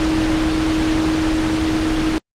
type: tone in noise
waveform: sine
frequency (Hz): 316.2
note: D#4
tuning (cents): +28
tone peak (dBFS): -16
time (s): 0-2.18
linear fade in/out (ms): 0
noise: pink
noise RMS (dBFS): -21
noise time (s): 0-2.18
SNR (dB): +2
effects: low-pass 5000 Hz 12 dB/octave + Opus 24 kbps